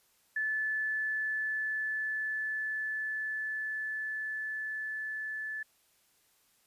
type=tone with level ramp; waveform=sine; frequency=1738 Hz; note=A6; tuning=22 cents flat; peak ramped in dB=-29 to -35 dBFS; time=0.36-5.63 s; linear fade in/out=5 ms; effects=white hiss -69 dBFS RMS until 6.66 s + resampled to 32000 Hz